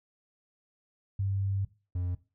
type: tone pair in turn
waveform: sine / triangle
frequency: 98 / 89.36 Hz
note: G2 / F2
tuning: 0 / +40 cents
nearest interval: major second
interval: 160 cents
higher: first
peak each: -27 dBFS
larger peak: neither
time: 1.19-1.65 / 1.95-2.15 s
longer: first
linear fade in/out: 5 ms
effects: noise-tail reverb RT60 0.3 s tail -17 dB re dry